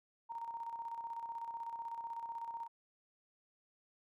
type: tone with tremolo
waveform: sine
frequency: 926 Hz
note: A#5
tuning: 12 cents flat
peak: -39 dBFS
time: 0.29-2.68 s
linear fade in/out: 20 ms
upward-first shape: square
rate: 16 Hz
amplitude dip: 50%
effects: none